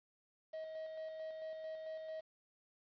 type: tone with tremolo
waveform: triangle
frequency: 634 Hz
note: D#5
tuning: 32 cents sharp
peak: -40 dBFS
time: 0.53-2.21 s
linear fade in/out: 10 ms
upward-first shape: square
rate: 4.5 Hz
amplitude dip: 30%
effects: resampled to 11025 Hz + 11-bit